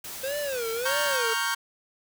white noise, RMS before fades -38 dBFS, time 0.04-1.17 s, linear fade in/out 5 ms
square tone with vibrato, 515 Hz, C5, 28 cents flat, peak -29 dBFS, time 0.23-1.34 s, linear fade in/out 10 ms, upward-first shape sine, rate 1.6 Hz, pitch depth 230 cents each way
sawtooth chord, G half-diminished seventh, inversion first, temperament equal, 932.3 / 1108.7 / 1396.9 / 1568 Hz, Bb5 / Db6 / F6 / G6, 0 / 0 / 0 / 0 cents, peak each -28 / -28 / -29 / -25 dBFS, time 0.85-1.55 s, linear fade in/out 10 ms
effects none

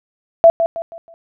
sine tone with echo, 667 Hz, E5, 20 cents sharp, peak -3 dBFS, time 0.44-0.5 s, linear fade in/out 0 ms, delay 160 ms, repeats 4, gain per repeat -9 dB, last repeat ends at 1.14 s, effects none

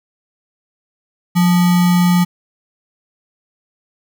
sine tone with sample-and-hold, 177.4 Hz, F3, 27 cents sharp, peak -9 dBFS, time 1.35-2.25 s, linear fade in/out 20 ms, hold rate 1050 Hz, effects none

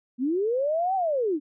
sine linear two-way sweep, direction up then down, 233.1 to 784 to 273.3 Hz, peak -22 dBFS, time 0.18-1.4 s, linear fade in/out 50 ms, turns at 0.95 s, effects none

